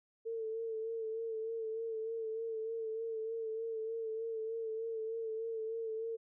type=tone with vibrato; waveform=sine; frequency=448.2 Hz; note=A4; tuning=32 cents sharp; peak=-36 dBFS; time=0.25-6.17 s; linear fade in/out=20 ms; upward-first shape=sine; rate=3.3 Hz; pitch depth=35 cents each way; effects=none